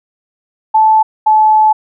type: tone pair in turn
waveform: sine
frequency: 873 / 864 Hz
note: A5 / A5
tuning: -14 / -32 cents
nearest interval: unison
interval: 18 cents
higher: first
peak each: -5 dBFS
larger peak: neither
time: 0.74-1.03 / 1.26-1.73 s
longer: second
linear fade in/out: 10 ms
effects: none